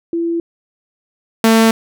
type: tone pair in turn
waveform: sine / sawtooth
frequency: 336.4 / 224.5 Hz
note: E4 / A3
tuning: +35 / +35 cents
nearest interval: perfect fifth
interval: 700 cents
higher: first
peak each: -15 / -4 dBFS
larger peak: second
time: 0.13-0.4 / 1.44-1.71 s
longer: neither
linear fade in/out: 2 ms
effects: none